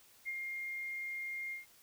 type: tone with ADSR envelope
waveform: sine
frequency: 2122 Hz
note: C7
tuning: 24 cents sharp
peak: -35 dBFS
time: 0.25-1.66 s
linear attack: 34 ms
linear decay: 37 ms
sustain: -3 dB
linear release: 140 ms
effects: white hiss -63 dBFS RMS until 1.82 s